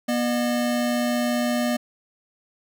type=tone pair together; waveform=square; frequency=241.6 / 607 Hz; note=B3 / D#5; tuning=-38 / -43 cents; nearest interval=octave + major third; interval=1595 cents; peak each=-23 / -27 dBFS; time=0.08-1.77 s; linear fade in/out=10 ms; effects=none